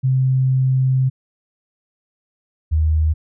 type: tone pair in turn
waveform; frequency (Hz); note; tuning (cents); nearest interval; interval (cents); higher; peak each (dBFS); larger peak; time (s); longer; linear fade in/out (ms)
sine; 130.81 / 78.21; C3 / D#2; 0 / +10; major sixth; 890; first; -13; neither; 0.03-1.1 / 2.71-3.14; first; 20
effects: none